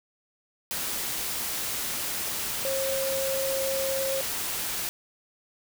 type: tone in noise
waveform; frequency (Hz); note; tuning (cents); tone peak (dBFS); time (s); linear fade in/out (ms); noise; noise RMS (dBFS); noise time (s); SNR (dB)
sine; 538; C5; +48; -27; 2.65-4.21; 0; white; -31; 0.71-4.89; +1
effects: none